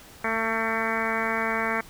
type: harmonic tone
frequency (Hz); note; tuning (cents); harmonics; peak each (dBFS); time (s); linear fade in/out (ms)
224.4; A3; +34; 1 / 2 / 3 / 4 / 5 / 6 / 7 / 8 / 9 / 10; -33 / -33 / -33 / -33 / -33 / -33 / -33 / -33 / -33 / -33; 0.24-1.81; 5
effects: pink hiss -48 dBFS RMS until 1.89 s